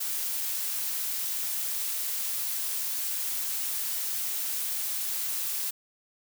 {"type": "noise", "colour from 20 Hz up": "blue", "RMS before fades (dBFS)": -31, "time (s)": [0, 5.71], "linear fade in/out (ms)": 10, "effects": []}